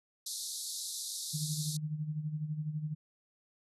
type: band-pass noise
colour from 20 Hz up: pink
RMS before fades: -40 dBFS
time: 0.26-1.77 s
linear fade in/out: 5 ms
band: 3700 to 12000 Hz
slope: 96 dB/octave
type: tone with tremolo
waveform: sine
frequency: 152.7 Hz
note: D#3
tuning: 32 cents flat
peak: -31 dBFS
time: 1.33-2.95 s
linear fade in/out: 20 ms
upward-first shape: sine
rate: 12 Hz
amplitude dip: 65%
effects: none